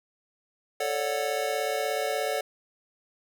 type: chord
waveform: square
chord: D major seventh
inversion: second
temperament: just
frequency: 440.5 / 550.6 / 587.3 / 734.2 Hz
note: A4 / C#5 / D5 / F#5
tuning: +2 / -12 / 0 / -14 cents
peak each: -33 dBFS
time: 0.8-2.41 s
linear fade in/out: 5 ms
effects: none